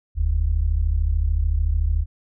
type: tone pair together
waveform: sine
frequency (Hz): 43.24 / 76.8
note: F1 / D#2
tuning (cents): -16 / -22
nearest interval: minor seventh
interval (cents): 994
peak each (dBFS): -20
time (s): 0.15-2.06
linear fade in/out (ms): 50
effects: none